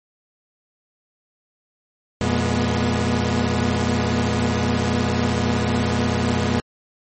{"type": "tone cluster", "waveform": "sawtooth", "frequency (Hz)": [86.3, 119.5, 210.3, 242.8], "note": ["F2", "A#2", "G#3", "B3"], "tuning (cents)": [-20, 43, 22, -29], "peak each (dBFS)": -20, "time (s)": [2.21, 6.6], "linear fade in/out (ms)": 0, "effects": ["MP3 32 kbps"]}